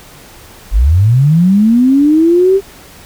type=linear sweep; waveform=sine; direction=up; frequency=42 to 397.3 Hz; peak=-5 dBFS; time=0.71-2.61 s; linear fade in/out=50 ms; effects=pink hiss -37 dBFS RMS until 3.05 s